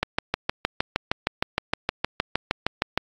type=click train; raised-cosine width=0.3 ms; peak=-5 dBFS; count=20; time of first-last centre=0.03-2.976 s; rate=6.45 Hz; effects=AAC 48 kbps